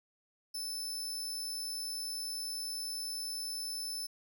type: tone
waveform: sawtooth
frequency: 5270 Hz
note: E8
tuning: 1 cent flat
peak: -34 dBFS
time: 0.54-4.07 s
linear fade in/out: 10 ms
effects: none